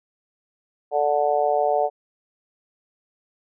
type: harmonic tone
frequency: 146.83 Hz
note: D3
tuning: in tune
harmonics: 3 / 4 / 5 / 6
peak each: -25 / -22 / -21 / -30 dBFS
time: 0.91-1.9 s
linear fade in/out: 50 ms
effects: none